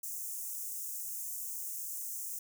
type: high-pass noise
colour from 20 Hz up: white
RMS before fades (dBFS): -40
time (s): 0.03-2.39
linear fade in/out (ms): 5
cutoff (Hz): 6200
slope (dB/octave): 48
effects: none